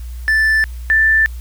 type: tone pair in turn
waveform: triangle / sine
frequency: 1760 / 1768.8 Hz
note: A6 / A6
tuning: 0 / +9 cents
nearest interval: unison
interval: 9 cents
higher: second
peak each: -9 dBFS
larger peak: neither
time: 0.28-0.64 / 0.9-1.26 s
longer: neither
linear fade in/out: 0 ms
effects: added 60 Hz sine -25 dBFS peak until 1.4 s + white hiss -46 dBFS RMS until 1.4 s